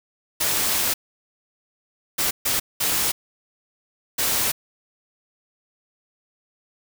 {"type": "noise bursts at uneven times", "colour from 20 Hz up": "white", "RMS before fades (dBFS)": -22, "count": 5, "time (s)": [[0.4, 0.94], [2.18, 2.31], [2.45, 2.6], [2.8, 3.12], [4.18, 4.52]], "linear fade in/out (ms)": 10, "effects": []}